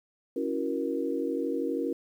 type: chord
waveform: sine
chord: F# dominant seventh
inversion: second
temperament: equal with one note detuned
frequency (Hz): 277.2 / 329.6 / 370 / 472.1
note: C#4 / E4 / F#4 / A#4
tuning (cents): 0 / 0 / 0 / +22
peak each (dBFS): -32 / -33 / -35 / -32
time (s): 0.36-1.93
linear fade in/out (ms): 5
effects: 10-bit